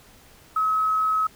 sine tone with quantisation, 1282 Hz, E6, 49 cents flat, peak -19 dBFS, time 0.56-1.27 s, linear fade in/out 5 ms, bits 8, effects pink hiss -52 dBFS RMS until 1.35 s

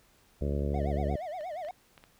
harmonic tone, 71.2 Hz, C#2, 47 cents sharp, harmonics 1 / 2 / 3 / 4 / 5 / 6 / 7 / 8 / 9, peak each -30 / -35 / -37 / -42 / -40 / -40 / -41 / -42 / -49 dBFS, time 0.41-1.16 s, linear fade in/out 5 ms
triangle tone with vibrato, 667 Hz, E5, 20 cents sharp, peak -33 dBFS, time 0.74-1.71 s, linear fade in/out 2 ms, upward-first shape sine, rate 8.5 Hz, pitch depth 210 cents each way
clicks, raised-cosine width 0.3 ms, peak -35 dBFS, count 5, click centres 1.409 / 1.649 / 1.686 / 1.978 / 2.039 s
effects pink hiss -64 dBFS RMS until 2.19 s

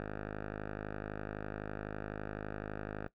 5% pulse tone with low-pass filter, 51.91 Hz, G#1, in tune, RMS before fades -42 dBFS, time 0-3.08 s, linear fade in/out 0 ms, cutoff 1500 Hz, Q 1.7, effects noise-tail reverb RT60 0.1 s tail -17 dB re dry

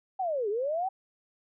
sine linear two-way sweep, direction down then up, 784 to 392 to 784 Hz, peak -27 dBFS, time 0.19-0.89 s, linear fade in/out 10 ms, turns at 0.49 s, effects none

